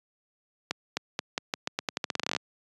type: accelerating click train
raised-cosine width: 0.2 ms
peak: -10 dBFS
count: 20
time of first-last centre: 0.71-2.364 s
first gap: 260 ms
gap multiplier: 0.85
effects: high-pass 150 Hz 12 dB/octave + resampled to 24000 Hz